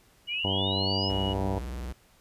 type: tone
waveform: sine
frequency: 2913 Hz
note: F#7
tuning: 28 cents flat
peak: -32 dBFS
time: 0.27-1.34 s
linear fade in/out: 20 ms
type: linear sweep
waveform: sine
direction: up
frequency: 2261 to 5274 Hz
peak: -30 dBFS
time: 0.28-1.12 s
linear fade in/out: 50 ms
type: harmonic tone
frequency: 96.6 Hz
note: G2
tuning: 25 cents flat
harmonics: 1 / 2 / 3 / 4 / 5 / 6 / 7 / 8 / 9 / 10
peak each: -31 / -34 / -36 / -37 / -38 / -39 / -39 / -40 / -41 / -41 dBFS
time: 0.44-1.59 s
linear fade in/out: 5 ms
type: tone with vibrato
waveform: square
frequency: 62.7 Hz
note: B1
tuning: 27 cents sharp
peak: -34 dBFS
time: 1.09-1.93 s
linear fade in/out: 10 ms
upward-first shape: square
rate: 19 Hz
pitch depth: 160 cents each way
effects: pink hiss -61 dBFS RMS until 2.2 s + resampled to 32000 Hz